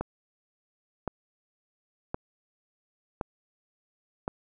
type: click train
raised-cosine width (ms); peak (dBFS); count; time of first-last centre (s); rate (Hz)
1; -16; 5; 0.01-4.279; 0.937
effects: none